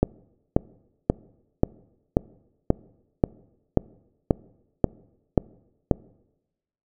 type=click train; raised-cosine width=2 ms; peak=-3 dBFS; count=12; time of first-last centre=0.03-5.912 s; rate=1.87 Hz; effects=noise-tail reverb RT60 1.0 s tail -24 dB re dry